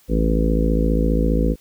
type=harmonic tone; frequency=54.9 Hz; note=A1; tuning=3 cents flat; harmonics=1 / 3 / 4 / 5 / 6 / 7 / 8 / 9; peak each=-18 / -23 / -24 / -24 / -30 / -30 / -29 / -26 dBFS; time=0.08-1.56 s; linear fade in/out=50 ms; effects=white hiss -55 dBFS RMS until 1.6 s